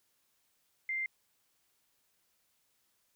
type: tone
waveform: sine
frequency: 2093 Hz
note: C7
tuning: in tune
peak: -32 dBFS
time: 0.89-1.06 s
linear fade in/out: 2 ms
effects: white hiss -75 dBFS RMS until 3.15 s